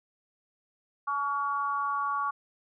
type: tone with amplitude modulation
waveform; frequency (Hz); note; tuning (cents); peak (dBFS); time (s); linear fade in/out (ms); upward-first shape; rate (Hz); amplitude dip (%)
sine; 1131; C#6; +34; -23; 1.07-2.31; 10; sine; 279; 85
effects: none